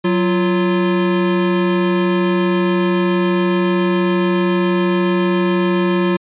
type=tone pair together; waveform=square; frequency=184.39 / 347.5 Hz; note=F#3 / F4; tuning=-6 / -9 cents; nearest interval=major seventh; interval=1097 cents; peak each=-17 dBFS; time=0.04-6.17 s; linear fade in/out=10 ms; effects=resampled to 8000 Hz